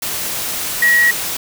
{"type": "tone in noise", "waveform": "sine", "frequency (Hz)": 1909, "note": "A#6", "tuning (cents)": 41, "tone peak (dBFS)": -9, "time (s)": [0.82, 1.11], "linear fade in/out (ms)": 5, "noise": "white", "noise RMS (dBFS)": -22, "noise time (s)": [0.02, 1.37], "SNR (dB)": 10, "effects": []}